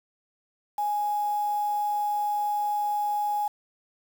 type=tone with quantisation; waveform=sine; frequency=830.6 Hz; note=G#5; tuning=in tune; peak=-24 dBFS; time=0.78-3.48 s; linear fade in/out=5 ms; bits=7; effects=none